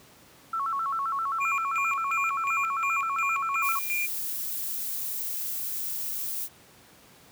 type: tone with vibrato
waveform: sine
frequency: 1215 Hz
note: D#6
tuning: 42 cents flat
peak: -26 dBFS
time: 0.53-3.79 s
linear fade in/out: 5 ms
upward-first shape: square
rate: 7.6 Hz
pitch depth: 160 cents each way
type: tone with tremolo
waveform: triangle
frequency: 2400 Hz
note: D7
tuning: 37 cents sharp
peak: -25 dBFS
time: 1.4-4.07 s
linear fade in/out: 20 ms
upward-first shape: square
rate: 2.8 Hz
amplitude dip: 75%
type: noise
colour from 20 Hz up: violet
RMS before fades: -32 dBFS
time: 3.61-6.49 s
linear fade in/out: 50 ms
effects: pink hiss -54 dBFS RMS until 7.31 s + high-pass 100 Hz 12 dB/octave